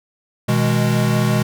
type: chord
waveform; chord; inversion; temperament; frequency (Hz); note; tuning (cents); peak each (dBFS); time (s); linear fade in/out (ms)
square; G# minor; first; equal with one note detuned; 123.47 / 158.56 / 207.7; B2 / D#3 / G#3; 0 / +33 / 0; -18 / -22 / -20; 0.48-1.43; 10
effects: none